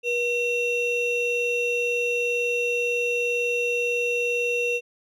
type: ring-modulated tone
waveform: triangle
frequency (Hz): 1601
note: G6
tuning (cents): +36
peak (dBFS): -17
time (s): 0.03-4.81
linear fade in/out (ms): 50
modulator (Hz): 1120
effects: none